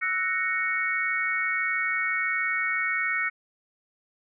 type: chord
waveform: sine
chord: F# dominant seventh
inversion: third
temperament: equal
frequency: 1318.5 / 1480 / 1864.7 / 2217 Hz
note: E6 / F#6 / A#6 / C#7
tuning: 0 / 0 / 0 / 0 cents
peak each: -33 / -32 / -29 / -27 dBFS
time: 0.01-3.3 s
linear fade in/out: 20 ms
effects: none